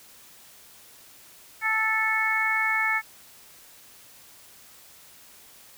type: harmonic tone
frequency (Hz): 439.5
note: A4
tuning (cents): -2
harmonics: 2 / 3 / 4 / 5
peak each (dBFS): -31 / -30 / -26 / -25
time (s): 1.61-3.02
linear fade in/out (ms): 50
effects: white hiss -51 dBFS RMS until 5.77 s